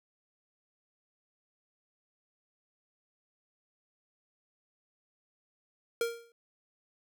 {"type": "tone with exponential decay", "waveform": "square", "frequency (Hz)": 466.2, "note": "A#4", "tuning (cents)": 0, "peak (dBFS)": -26, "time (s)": [6.01, 6.32], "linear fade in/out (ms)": 2, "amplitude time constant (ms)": 67, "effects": []}